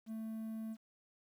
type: tone with quantisation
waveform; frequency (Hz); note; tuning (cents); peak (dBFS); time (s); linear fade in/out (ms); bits
triangle; 221.5; A3; +12; -38; 0.06-0.77; 50; 11
effects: none